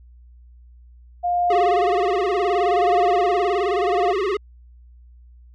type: tone with tremolo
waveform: sine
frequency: 706 Hz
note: F5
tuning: 19 cents sharp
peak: -15 dBFS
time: 1.23-4.13 s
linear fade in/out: 20 ms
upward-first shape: triangle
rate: 0.72 Hz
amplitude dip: 70%
type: tone with vibrato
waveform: square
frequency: 392 Hz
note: G4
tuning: in tune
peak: -20 dBFS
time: 1.5-4.37 s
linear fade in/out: 5 ms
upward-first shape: sine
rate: 19 Hz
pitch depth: 140 cents each way
effects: added 60 Hz sine -44 dBFS peak until 5.54 s + low-pass 3000 Hz 12 dB/octave